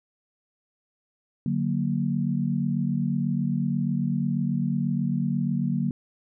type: chord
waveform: sine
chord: D augmented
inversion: none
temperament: equal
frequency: 146.83 / 185 / 233.1 Hz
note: D3 / F#3 / A#3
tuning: 0 / 0 / 0 cents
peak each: -27 dBFS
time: 1.46-5.91 s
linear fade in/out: 2 ms
effects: none